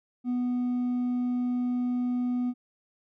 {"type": "tone with hard clipping", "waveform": "sine", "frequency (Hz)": 246.9, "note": "B3", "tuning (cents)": 0, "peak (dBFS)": -26, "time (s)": [0.24, 2.54], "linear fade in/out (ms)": 50, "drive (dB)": 2, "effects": []}